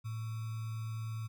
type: tone with sample-and-hold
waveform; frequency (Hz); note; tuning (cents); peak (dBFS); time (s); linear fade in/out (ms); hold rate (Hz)
sine; 111.3; A2; +20; -36; 0.04-1.28; 20; 1225
effects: none